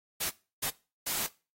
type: noise bursts at uneven times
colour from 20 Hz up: white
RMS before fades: -32 dBFS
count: 3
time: 0.2-0.3 / 0.62-0.7 / 1.06-1.27 s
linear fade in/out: 10 ms
effects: noise-tail reverb RT60 0.3 s tail -19 dB re dry + AAC 48 kbps